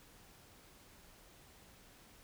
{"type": "silence", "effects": ["pink hiss -61 dBFS RMS until 2.23 s"]}